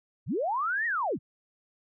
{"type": "linear two-way sweep", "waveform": "sine", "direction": "up then down", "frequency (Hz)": [73.42, 1913, 73.42], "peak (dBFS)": -26, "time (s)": [0.26, 1.19], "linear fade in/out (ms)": 50, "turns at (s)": 0.86, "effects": []}